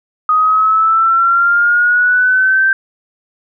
sine exponential sweep, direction up, 1244.5 to 1568 Hz, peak -8 dBFS, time 0.29-2.73 s, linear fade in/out 2 ms, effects none

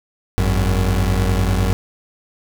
30% pulse tone pair together, 51.43 / 93 Hz, G#1 / F#2, -16 / +9 cents, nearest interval minor seventh, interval 1025 cents, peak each -15 dBFS, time 0.38-1.73 s, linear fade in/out 0 ms, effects none

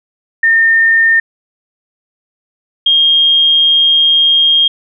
sine tone pair in turn, 1817 / 3231 Hz, A#6 / G#7, -45 / -48 cents, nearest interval minor seventh, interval 997 cents, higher second, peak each -6 dBFS, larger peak neither, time 0.43-1.2 / 2.86-4.68 s, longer second, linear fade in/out 5 ms, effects none

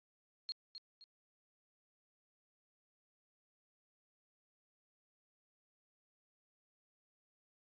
sine tone with echo, 4268 Hz, C8, 34 cents sharp, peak -37 dBFS, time 0.49-0.52 s, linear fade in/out 0 ms, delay 260 ms, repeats 2, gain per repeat -9 dB, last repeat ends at 1.04 s, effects resampled to 11025 Hz

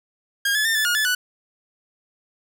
sawtooth tone with pitch steps, 1622 / 1718 / 1805 / 1741 / 1433 / 1732 / 1482 Hz, G#6 / A6 / A6 / A6 / F6 / A6 / F#6, -41 / -42 / +44 / -19 / +44 / -28 / +2 cents, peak -15 dBFS, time 0.45-1.15 s, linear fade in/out 5 ms, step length 100 ms, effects none

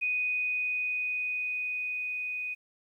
sine tone with level ramp, 2489 Hz, D#7, in tune, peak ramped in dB -26 to -32 dBFS, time 0.01-2.55 s, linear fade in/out 20 ms, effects 11-bit

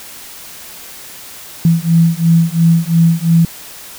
sine beating tone pair, 164.81 / 167.71 Hz, E3 / E3, 0 / +30 cents, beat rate 2.9 Hz, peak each -11 dBFS, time 1.65-3.45 s, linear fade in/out 2 ms, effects white hiss -33 dBFS RMS until 3.98 s

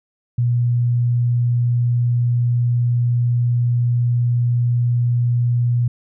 sine tone, 120.7 Hz, B2, 39 cents flat, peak -14 dBFS, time 0.38-5.88 s, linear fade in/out 5 ms, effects none

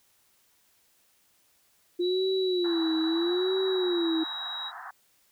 sine tone with vibrato, 349.2 Hz, F4, in tune, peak -24 dBFS, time 1.99-4.24 s, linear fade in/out 10 ms, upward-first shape sine, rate 0.77 Hz, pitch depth 150 cents each way
sine tone with pitch glide, 3918 to 3846 Hz, B7 to B7, -15 to -47 cents, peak -33 dBFS, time 2-4.72 s, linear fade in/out 50 ms, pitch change -32 cents, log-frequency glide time 3.07-4.34 s
pink band-pass noise, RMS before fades -42 dBFS, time 2.64-4.91 s, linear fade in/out 5 ms, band 720 to 1800 Hz, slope 96 dB/octave
effects white hiss -66 dBFS RMS until 5.31 s

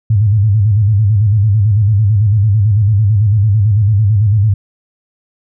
sine tone with vibrato, 104.2 Hz, G#2, 6 cents sharp, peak -7 dBFS, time 0.1-4.54 s, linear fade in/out 5 ms, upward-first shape square, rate 9 Hz, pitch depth 100 cents each way, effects none

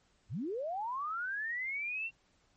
sine linear sweep, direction up, 72 to 2754 Hz, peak -34 dBFS, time 0.29-2.11 s, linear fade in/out 50 ms, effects pink hiss -71 dBFS RMS until 2.56 s + MP3 32 kbps

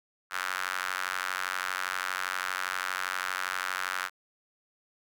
square tone with high-pass filter, 46.25 Hz, F#1, in tune, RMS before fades -33 dBFS, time 0.3-4.1 s, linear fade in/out 50 ms, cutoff 1400 Hz, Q 3.1, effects none

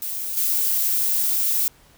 violet noise with level steps, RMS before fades -28 / -21 dBFS, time 0.02-1.68 s, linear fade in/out 0 ms, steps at 0.37 s, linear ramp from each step 2 ms, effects pink hiss -54 dBFS RMS until 1.97 s

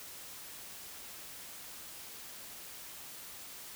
silence, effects white hiss -48 dBFS RMS until 3.75 s

